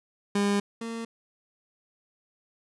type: tone pair in turn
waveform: 30% pulse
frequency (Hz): 202.2 / 228.9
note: G#3 / A#3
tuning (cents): -46 / -31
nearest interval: major second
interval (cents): 215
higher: second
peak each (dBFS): -20 / -30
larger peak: first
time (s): 0.35-0.6 / 0.81-1.05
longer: first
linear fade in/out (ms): 5
effects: resampled to 24000 Hz